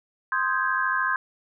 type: chord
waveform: sine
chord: Ab major seventh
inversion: first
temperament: equal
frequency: 1046.5 / 1244.5 / 1568 / 1661.2 Hz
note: C6 / Eb6 / G6 / Ab6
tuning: 0 / 0 / 0 / 0 cents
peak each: -26 / -31 / -26 / -28 dBFS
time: 0.32-1.16 s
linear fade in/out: 2 ms
effects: none